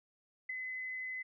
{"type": "tone with ADSR envelope", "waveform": "sine", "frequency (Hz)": 2028, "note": "B6", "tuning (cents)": 45, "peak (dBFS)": -33, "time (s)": [0.49, 1.23], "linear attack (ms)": 8, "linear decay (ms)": 9, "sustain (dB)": -5, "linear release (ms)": 14, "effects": []}